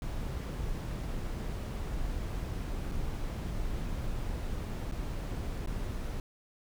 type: noise with dropouts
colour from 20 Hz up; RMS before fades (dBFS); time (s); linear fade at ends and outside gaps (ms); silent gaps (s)
brown; -35; 0.02-6.2; 1; 2.915-2.919 / 4.914-4.921 / 5.661-5.673
effects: none